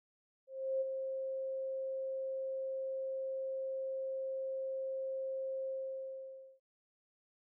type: tone with ADSR envelope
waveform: sine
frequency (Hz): 531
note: C5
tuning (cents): +25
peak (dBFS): -30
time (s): 0.47-6.6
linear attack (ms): 340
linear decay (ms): 23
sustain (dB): -6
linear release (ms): 910
effects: none